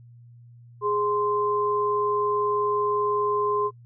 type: tone pair together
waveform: sine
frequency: 415.3 / 1040.8 Hz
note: G#4 / C6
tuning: 0 / -9 cents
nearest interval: octave + major third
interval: 1591 cents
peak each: -24 dBFS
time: 0.81-3.71 s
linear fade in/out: 50 ms
effects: noise-tail reverb RT60 0.1 s tail -26 dB re dry + added 119 Hz sine -46 dBFS peak until 3.85 s